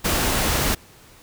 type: noise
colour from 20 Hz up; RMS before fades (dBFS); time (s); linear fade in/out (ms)
pink; -21; 0.04-0.75; 10
effects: pink hiss -49 dBFS RMS until 1.22 s